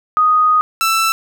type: tone pair in turn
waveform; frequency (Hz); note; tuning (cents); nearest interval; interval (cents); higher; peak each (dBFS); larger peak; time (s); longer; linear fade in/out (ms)
sine / sawtooth; 1244.5 / 1328.4; D#6 / E6; 0 / +13; minor second; 113; second; -9; neither; 0.17-0.61 / 0.81-1.12; first; 0
effects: none